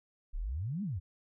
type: exponential two-way sweep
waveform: sine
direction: up then down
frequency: 30.63 to 219.2 to 76 Hz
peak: -33 dBFS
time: 0.33-1 s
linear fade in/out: 20 ms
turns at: 0.83 s
effects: none